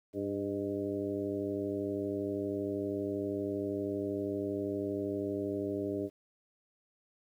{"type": "harmonic tone with a mistuned harmonic", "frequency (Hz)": 100, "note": "G2", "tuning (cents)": 35, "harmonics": [1, 2, 3, 4, 5, 6], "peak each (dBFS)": [-44, -43, -36, -36, -43, -41], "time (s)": [0.13, 6.1], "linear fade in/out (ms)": 50, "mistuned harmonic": 6, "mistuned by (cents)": 36, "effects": ["11-bit"]}